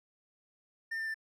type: tone with pitch steps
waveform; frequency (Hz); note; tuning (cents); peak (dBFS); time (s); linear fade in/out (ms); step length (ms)
triangle; 1806 / 1791.5 / 1777; A6 / A6 / A6; +45 / +31 / +17; -32; 0.91-1.144; 10; 78
effects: none